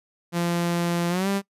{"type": "tone with pitch glide", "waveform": "sawtooth", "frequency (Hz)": [172.1, 197.69], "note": ["F3", "G3"], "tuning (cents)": [-25, 15], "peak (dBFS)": -18, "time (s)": [0.32, 1.42], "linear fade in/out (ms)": 50, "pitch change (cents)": 240, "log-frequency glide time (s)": [1.09, 1.28], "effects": ["noise-tail reverb RT60 0.1 s tail -22 dB re dry", "resampled to 32000 Hz"]}